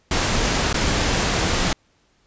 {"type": "noise with dropouts", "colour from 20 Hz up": "pink", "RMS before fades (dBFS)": -20, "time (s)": [0.11, 1.73], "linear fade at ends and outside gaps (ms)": 2, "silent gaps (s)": [0.729, 0.742], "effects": ["pink hiss -62 dBFS RMS until 2.26 s", "resampled to 16000 Hz"]}